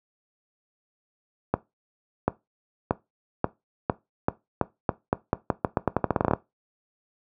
accelerating click train, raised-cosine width 1 ms, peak -6 dBFS, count 23, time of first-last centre 1.54-6.335 s, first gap 740 ms, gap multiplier 0.85, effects noise-tail reverb RT60 0.2 s tail -18 dB re dry + high-pass 80 Hz 12 dB/octave

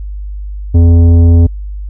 sine tone with tanh clipping, 84.6 Hz, E2, 45 cents sharp, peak -4 dBFS, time 0.74-1.47 s, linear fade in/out 10 ms, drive 11 dB, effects added 50 Hz sine -19 dBFS peak until 1.89 s

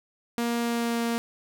sawtooth tone with pitch glide, 235.6 to 233.2 Hz, A#3 to A#3, +19 to +1 cents, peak -21 dBFS, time 0.38-1.18 s, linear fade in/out 0 ms, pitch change -18 cents, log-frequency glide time 0.59-1.02 s, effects none

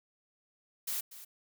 blue noise with echo, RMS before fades -35 dBFS, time 0.87-1.01 s, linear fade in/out 10 ms, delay 240 ms, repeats 1, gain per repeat -14 dB, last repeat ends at 1.25 s, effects none

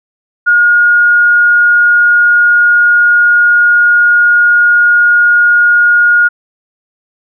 sine tone, 1432 Hz, F6, 43 cents sharp, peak -4 dBFS, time 0.46-6.29 s, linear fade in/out 20 ms, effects none

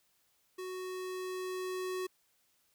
square tone with level ramp, 370 Hz, F#4, in tune, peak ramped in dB -40 to -35 dBFS, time 0.58-2.07 s, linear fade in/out 10 ms, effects white hiss -73 dBFS RMS until 2.74 s

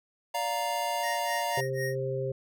square chord, Bb major, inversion first, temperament just, 582.7 / 699.2 / 932.3 Hz, D5 / F5 / Bb5, -14 / +2 / 0 cents, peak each -36 / -33 / -32 dBFS, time 0.34-1.61 s, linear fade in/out 10 ms
square tone with tremolo, 1864.7 Hz, A#6, in tune, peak -33 dBFS, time 1.03-1.96 s, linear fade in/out 5 ms, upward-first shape sine, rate 4 Hz, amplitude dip 100%
harmonic tone, 132.4 Hz, C3, 21 cents sharp, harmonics 1 / 3 / 4, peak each -33 / -33 / -33 dBFS, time 1.57-2.32 s, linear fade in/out 5 ms
effects none

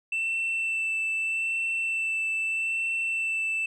sine tone with vibrato, 2667 Hz, E7, 20 cents sharp, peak -23 dBFS, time 0.12-3.66 s, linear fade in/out 5 ms, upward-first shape sine, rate 0.8 Hz, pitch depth 13 cents each way, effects tanh soft clip ceiling -24 dBFS

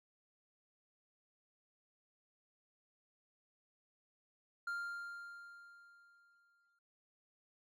triangle tone with exponential decay, 1396.9 Hz, F6, in tune, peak -35 dBFS, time 4.67-6.79 s, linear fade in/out 5 ms, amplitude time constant 460 ms, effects none

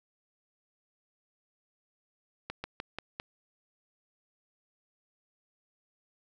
slowing click train, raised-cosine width 0.3 ms, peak -20 dBFS, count 5, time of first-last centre 2.5-3.199 s, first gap 140 ms, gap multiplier 1.15, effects none

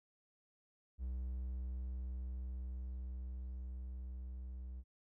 triangle tone with level ramp, 63 Hz, B1, 35 cents sharp, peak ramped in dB -36 to -42 dBFS, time 0.98-4.84 s, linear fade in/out 50 ms, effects none

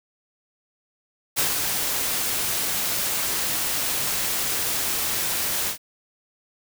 white noise with ADSR envelope, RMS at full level -21 dBFS, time 1.36-5.78 s, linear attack 28 ms, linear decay 140 ms, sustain -4 dB, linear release 100 ms, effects none

